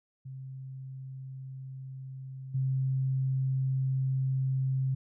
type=tone with level steps; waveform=sine; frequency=132.4 Hz; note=C3; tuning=21 cents sharp; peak=-39 / -26 dBFS; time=0.25-4.95 s; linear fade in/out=10 ms; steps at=2.54 s; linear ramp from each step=10 ms; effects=none